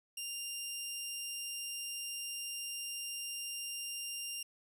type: tone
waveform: 15% pulse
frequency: 2794 Hz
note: F7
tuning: in tune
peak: -32 dBFS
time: 0.17-4.43 s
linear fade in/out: 5 ms
effects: none